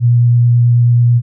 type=tone with vibrato; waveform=sine; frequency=120 Hz; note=B2; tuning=49 cents flat; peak=-6 dBFS; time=0-1.22 s; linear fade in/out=50 ms; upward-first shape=sine; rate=9.2 Hz; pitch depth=9 cents each way; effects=none